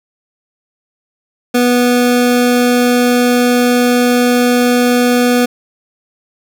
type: tone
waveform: 25% pulse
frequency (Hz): 245.1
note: B3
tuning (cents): -13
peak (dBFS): -5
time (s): 1.54-5.46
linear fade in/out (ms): 10
effects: none